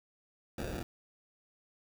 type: noise with sample-and-hold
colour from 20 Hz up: pink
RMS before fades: -38 dBFS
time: 0.58-0.83 s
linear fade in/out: 2 ms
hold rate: 1050 Hz
effects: none